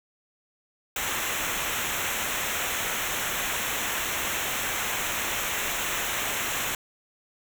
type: noise with comb filter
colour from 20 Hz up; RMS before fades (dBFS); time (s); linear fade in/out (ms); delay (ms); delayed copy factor
pink; -29; 0.96-6.75; 2; 0.21; -0.8
effects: none